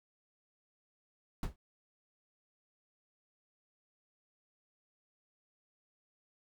brown noise with exponential decay, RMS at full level -28 dBFS, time 1.43-1.56 s, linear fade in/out 2 ms, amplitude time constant 27 ms, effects none

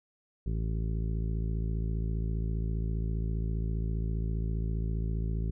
harmonic tone, 55 Hz, A1, in tune, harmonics 1 / 2 / 3 / 4 / 5 / 6 / 7 / 8, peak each -30 / -35 / -37 / -46 / -48 / -53 / -47 / -55 dBFS, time 0.46-5.51 s, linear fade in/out 5 ms, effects none

